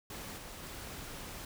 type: noise with level steps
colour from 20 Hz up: pink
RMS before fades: -44 / -47 / -45 dBFS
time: 0.1-1.45 s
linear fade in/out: 2 ms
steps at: 0.37 / 0.63 s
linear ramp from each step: 10 ms
effects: none